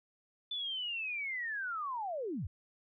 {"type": "linear sweep", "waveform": "sine", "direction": "down", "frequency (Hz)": [3520, 61.1], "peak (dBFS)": -35, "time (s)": [0.51, 2.47], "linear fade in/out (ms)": 5, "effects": []}